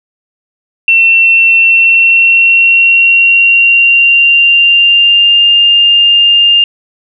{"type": "tone with pitch glide", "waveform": "sine", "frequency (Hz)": [2702, 2807], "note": ["E7", "F7"], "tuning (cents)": [42, 8], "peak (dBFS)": -3, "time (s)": [0.88, 6.64], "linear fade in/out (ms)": 2, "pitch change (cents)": 66, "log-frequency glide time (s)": [1.63, 5.44], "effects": []}